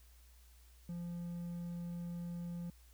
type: tone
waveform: triangle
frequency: 172.9 Hz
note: F3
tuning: 17 cents flat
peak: -38 dBFS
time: 0.89-2.7 s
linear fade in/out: 2 ms
effects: added 60 Hz sine -59 dBFS peak until 2.93 s + white hiss -68 dBFS RMS until 2.93 s